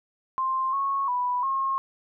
sine tone with pitch steps, 1051 / 1100 / 987 / 1078 Hz, C6 / C#6 / B5 / C#6, +7 / -14 / -1 / -49 cents, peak -23 dBFS, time 0.38-1.78 s, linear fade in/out 0 ms, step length 350 ms, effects none

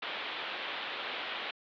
white low-pass noise, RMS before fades -38 dBFS, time 0.02-1.51 s, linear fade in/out 5 ms, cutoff 3700 Hz, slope 48 dB/octave, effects high-pass 400 Hz 12 dB/octave

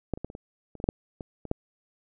clicks, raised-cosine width 2 ms, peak -14 / -26 / -19 / -29 / -25 / -30 / -26 / -15 / -9 / -23 / -25 / -12 dBFS, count 12, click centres 0.137 / 0.175 / 0.246 / 0.301 / 0.351 / 0.753 / 0.801 / 0.841 / 0.889 / 1.208 / 1.453 / 1.514 s, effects none

